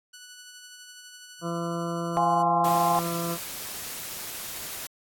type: tone with tremolo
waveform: 10% pulse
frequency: 1480 Hz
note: F#6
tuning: in tune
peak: -35 dBFS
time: 0.13-2.43 s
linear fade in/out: 10 ms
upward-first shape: sine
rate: 12 Hz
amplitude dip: 30%
type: harmonic tone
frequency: 169.5 Hz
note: E3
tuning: 49 cents sharp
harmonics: 1 / 2 / 3 / 4 / 6 / 7 / 8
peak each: -31 / -34 / -36 / -37 / -39 / -39 / -40 dBFS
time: 1.41-3.38 s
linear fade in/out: 50 ms
type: chord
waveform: sine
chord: F minor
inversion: none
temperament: equal with one note detuned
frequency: 698.5 / 828.2 / 1046.5 Hz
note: F5 / Ab5 / C6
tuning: 0 / -5 / 0 cents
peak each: -25 dBFS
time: 2.17-2.99 s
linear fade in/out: 0 ms
type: noise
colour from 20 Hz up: white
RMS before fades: -36 dBFS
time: 2.64-4.87 s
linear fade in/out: 5 ms
effects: AAC 64 kbps